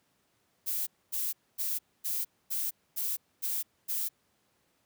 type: noise bursts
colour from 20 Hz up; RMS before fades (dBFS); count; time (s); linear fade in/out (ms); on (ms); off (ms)
violet; -32; 8; 0.66-4.09; 20; 210; 250
effects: pink hiss -72 dBFS RMS until 4.85 s + high-pass 100 Hz 12 dB/octave